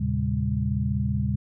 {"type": "tone cluster", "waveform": "sine", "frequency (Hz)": [80.1, 115, 135.8, 200.8], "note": ["E2", "A#2", "C#3", "G3"], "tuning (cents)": [-49, -23, -35, 42], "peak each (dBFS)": -28, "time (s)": [0, 1.36], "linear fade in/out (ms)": 10, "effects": []}